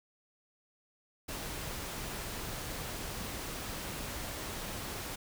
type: noise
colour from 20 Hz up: pink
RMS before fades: -40 dBFS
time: 1.28-5.16 s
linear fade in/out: 10 ms
effects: none